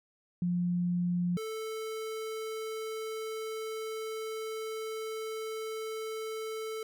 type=tone pair in turn; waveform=sine / square; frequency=176.3 / 440 Hz; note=F3 / A4; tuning=+17 / 0 cents; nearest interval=octave + major third; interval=1583 cents; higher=second; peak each=-27 / -36 dBFS; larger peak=first; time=0.42-1.37 / 1.37-6.83 s; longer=second; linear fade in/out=2 ms; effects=none